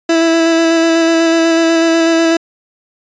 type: tone with vibrato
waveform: 30% pulse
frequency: 329.6 Hz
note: E4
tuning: in tune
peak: -6 dBFS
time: 0.09-2.37 s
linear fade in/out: 5 ms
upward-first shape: square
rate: 8.1 Hz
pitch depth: 12 cents each way
effects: resampled to 16000 Hz